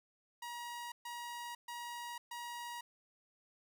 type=tone bursts; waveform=sawtooth; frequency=954 Hz; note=A#5; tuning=40 cents sharp; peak=-39 dBFS; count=4; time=0.42-2.81 s; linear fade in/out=5 ms; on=500 ms; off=130 ms; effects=none